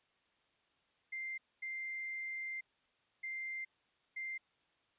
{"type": "tone bursts at uneven times", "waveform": "sine", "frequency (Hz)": 2093, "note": "C7", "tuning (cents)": 0, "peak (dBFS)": -39, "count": 4, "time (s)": [[1.12, 1.38], [1.62, 2.61], [3.23, 3.65], [4.16, 4.38]], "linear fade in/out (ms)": 10, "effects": ["white hiss -75 dBFS RMS until 4.98 s", "resampled to 8000 Hz"]}